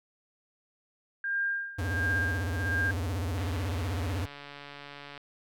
sine tone with tremolo, 1603 Hz, G6, 38 cents sharp, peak -26 dBFS, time 1.24-2.91 s, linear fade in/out 2 ms, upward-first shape sine, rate 1.4 Hz, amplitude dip 85%
square tone with vibrato, 90.1 Hz, F#2, 45 cents flat, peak -30 dBFS, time 1.78-4.26 s, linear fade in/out 10 ms, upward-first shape sine, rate 16 Hz, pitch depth 230 cents each way
click train, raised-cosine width 0.3 ms, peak -28 dBFS, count 258, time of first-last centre 3.38-5.177 s, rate 143 Hz
effects none

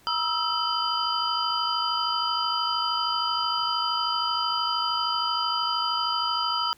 sine tone cluster, 955 / 1287 / 1340 / 3055 / 4799 Hz, A#5 / E6 / E6 / G7 / D8, +42 / -42 / +28 / -45 / +37 cents, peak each -30 dBFS, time 0.07-6.73 s, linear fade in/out 0 ms, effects pink hiss -57 dBFS RMS until 6.77 s

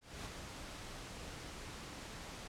pink noise with ADSR envelope, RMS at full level -44 dBFS, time 0.01-2.48 s, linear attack 250 ms, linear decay 7 ms, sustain -4 dB, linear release 13 ms, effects low-pass 8000 Hz 12 dB/octave

